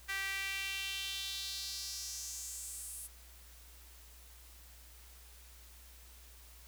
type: tone with high-pass filter sweep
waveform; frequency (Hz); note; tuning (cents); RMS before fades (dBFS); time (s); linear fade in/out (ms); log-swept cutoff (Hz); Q
sawtooth; 390; G4; -9; -41; 0.08-3.08; 20; 1800 to 10000; 3
effects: added 60 Hz sine -56 dBFS peak until 6.67 s + white hiss -59 dBFS RMS until 6.67 s